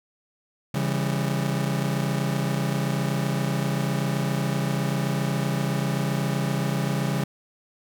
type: chord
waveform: 40% pulse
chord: C# diminished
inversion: none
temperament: just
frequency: 138.59 / 166.31 / 199.57 Hz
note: C#3 / E3 / G3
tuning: 0 / +16 / +31 cents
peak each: -25 / -28 / -28 dBFS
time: 0.74-7.24 s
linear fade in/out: 5 ms
effects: none